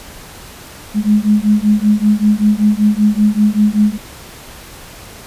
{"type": "beating tone pair", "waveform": "sine", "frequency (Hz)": [207.7, 212.9], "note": ["G#3", "G#3"], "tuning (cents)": [0, 43], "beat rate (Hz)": 5.2, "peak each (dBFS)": -12, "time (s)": [0.94, 3.98], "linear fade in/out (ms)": 50, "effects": ["pink hiss -35 dBFS RMS until 5.26 s", "resampled to 32000 Hz"]}